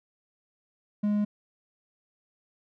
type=tone; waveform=triangle; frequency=207.7 Hz; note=G#3; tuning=in tune; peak=-21 dBFS; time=1.03-1.25 s; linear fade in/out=10 ms; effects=none